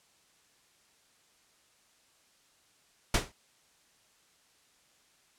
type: noise with exponential decay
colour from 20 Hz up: pink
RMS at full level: -21 dBFS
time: 3.14-3.32 s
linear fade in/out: 5 ms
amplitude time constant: 38 ms
effects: white hiss -66 dBFS RMS until 5.38 s + low-pass 9000 Hz 12 dB/octave